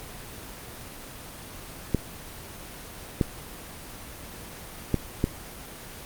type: clicks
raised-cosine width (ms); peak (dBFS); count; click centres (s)
3; -8; 4; 1.947 / 3.212 / 4.943 / 5.241
effects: pink hiss -41 dBFS RMS until 6.05 s + Opus 24 kbps